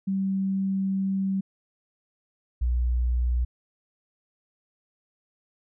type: tone pair in turn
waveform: sine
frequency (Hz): 193 / 60.79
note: G3 / B1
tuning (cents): -27 / -27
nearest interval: octave + minor sixth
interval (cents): 2000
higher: first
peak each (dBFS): -23 / -21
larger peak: second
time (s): 0.07-1.41 / 2.61-3.45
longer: first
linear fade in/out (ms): 10
effects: none